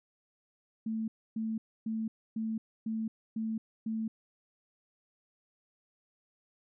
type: tone bursts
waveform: sine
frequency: 221.7 Hz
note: A3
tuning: 13 cents sharp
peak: -31 dBFS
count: 7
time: 0.86-4.08 s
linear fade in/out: 5 ms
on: 220 ms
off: 280 ms
effects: none